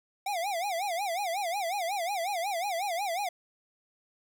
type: tone with vibrato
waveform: square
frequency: 740 Hz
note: F#5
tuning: in tune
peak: -30 dBFS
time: 0.26-3.29 s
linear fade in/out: 5 ms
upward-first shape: sine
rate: 5.5 Hz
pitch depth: 200 cents each way
effects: 10-bit